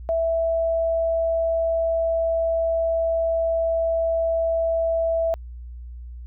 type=tone; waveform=sine; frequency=659.3 Hz; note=E5; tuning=in tune; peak=-19 dBFS; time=0.09-5.34 s; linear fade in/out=0 ms; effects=added 60 Hz sine -34 dBFS peak until 6.26 s